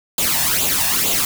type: noise with flanger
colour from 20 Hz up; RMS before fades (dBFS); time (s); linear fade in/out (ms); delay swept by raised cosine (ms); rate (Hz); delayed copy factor
white; -18; 0.18-1.25; 2; 0.27 to 1.16; 2.2; +0.65
effects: none